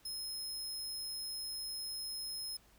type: tone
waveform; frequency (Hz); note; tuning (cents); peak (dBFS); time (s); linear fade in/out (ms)
sawtooth; 5150; E8; -41; -37; 0.05-2.57; 5
effects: added 50 Hz sine -67 dBFS peak until 2.78 s + pink hiss -66 dBFS RMS until 2.78 s